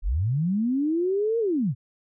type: linear two-way sweep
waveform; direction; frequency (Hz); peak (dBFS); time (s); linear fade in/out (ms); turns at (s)
sine; up then down; 32 to 469.9 to 103.1; -21; 0.02-1.75; 50; 1.39
effects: none

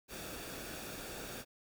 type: noise with comb filter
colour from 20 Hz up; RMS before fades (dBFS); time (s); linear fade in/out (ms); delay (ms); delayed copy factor
pink; -45; 0.08-1.45; 50; 0.98; -0.5
effects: none

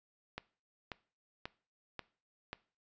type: click train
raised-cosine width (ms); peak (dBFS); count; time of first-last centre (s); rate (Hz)
0.3; -24; 5; 0.38-2.531; 1.86
effects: noise-tail reverb RT60 0.4 s tail -20 dB re dry + resampled to 16000 Hz

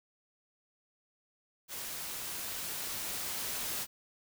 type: noise with level ramp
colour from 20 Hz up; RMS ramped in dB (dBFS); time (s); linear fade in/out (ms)
white; -41 to -36; 1.68-3.87; 50
effects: none

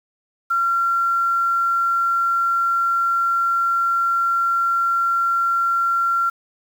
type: tone with quantisation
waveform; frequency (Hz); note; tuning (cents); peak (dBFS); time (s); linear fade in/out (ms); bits
sine; 1370; F6; -34; -16; 0.5-6.3; 10; 7
effects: none

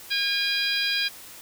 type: harmonic tone with a mistuned harmonic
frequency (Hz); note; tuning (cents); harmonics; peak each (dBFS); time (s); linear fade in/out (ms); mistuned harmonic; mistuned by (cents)
812; G#5; -39; 2 / 3 / 4 / 5 / 6; -29 / -29 / -29 / -29 / -29; 0.1-1.09; 20; 5; -42
effects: white hiss -44 dBFS RMS until 1.41 s

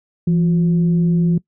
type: tone with frequency modulation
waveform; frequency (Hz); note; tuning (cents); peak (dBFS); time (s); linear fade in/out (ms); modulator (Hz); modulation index
sine; 169.6; E3; +50; -12; 0.27-1.38; 5; 192; 0.35
effects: noise-tail reverb RT60 0.1 s tail -22 dB re dry + high-pass 60 Hz 12 dB/octave

